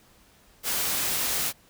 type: noise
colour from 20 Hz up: white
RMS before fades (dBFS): -27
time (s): 0.63-1.53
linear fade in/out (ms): 50
effects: pink hiss -58 dBFS RMS until 1.69 s